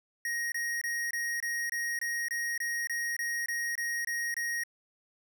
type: tone bursts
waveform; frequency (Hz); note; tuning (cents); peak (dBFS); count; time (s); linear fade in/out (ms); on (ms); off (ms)
square; 1877; A#6; +11; -31; 15; 0.25-4.636; 2; 270; 24
effects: none